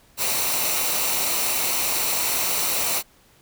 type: noise with comb filter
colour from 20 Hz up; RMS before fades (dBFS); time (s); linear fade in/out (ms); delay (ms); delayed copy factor
white; -23; 0.17-3.03; 50; 0.6; -0.5
effects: pink hiss -56 dBFS RMS until 3.41 s